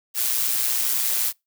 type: noise with amplitude modulation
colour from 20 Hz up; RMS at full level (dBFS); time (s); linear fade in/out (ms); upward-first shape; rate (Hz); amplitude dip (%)
blue; -20; 0.14-1.33; 50; sine; 120; 60
effects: noise-tail reverb RT60 0.2 s tail -25 dB re dry